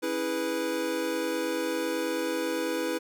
square chord, C# minor seventh, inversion none, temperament equal with one note detuned, 277.2 / 327 / 415.3 / 493.9 Hz, C#4 / E4 / G#4 / B4, 0 / -14 / 0 / 0 cents, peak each -38 / -32 / -38 / -32 dBFS, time 0.02-2.99 s, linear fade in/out 20 ms, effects none

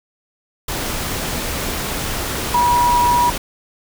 sine tone in noise, 967 Hz, B5, 37 cents flat, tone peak -12 dBFS, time 2.54-3.3 s, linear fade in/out 5 ms, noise pink, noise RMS -23 dBFS, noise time 0.68-3.38 s, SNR +8 dB, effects none

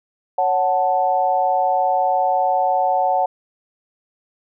sine chord, F# minor, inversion second, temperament equal, 554.4 / 740 / 880 Hz, C#5 / F#5 / A5, 0 / 0 / 0 cents, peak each -22 / -17 / -21 dBFS, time 0.38-3.26 s, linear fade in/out 5 ms, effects none

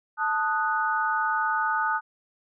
sine chord, D# diminished, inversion second, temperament equal, 880 / 1244.5 / 1480 Hz, A5 / D#6 / F#6, 0 / 0 / 0 cents, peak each -27 dBFS, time 0.17-2.01 s, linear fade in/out 50 ms, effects none

